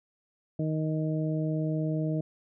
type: harmonic tone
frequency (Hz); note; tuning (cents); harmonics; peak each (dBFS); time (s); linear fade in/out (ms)
156.2; D#3; +7; 1 / 2 / 3 / 4; -28 / -32 / -39 / -37; 0.59-2.21; 5
effects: none